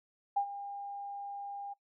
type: tone with ADSR envelope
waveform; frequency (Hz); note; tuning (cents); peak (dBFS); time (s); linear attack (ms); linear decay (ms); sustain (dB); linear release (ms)
sine; 804; G5; +44; -25; 0.36-1.74; 11; 80; -14; 15
effects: noise-tail reverb RT60 0.1 s tail -20 dB re dry